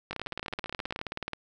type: two click trains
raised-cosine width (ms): 0.3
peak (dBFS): -17 / -20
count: 24 / 14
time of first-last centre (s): 0.11-1.333 / 0.13-0.991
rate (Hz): 18.8 / 15.1
effects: none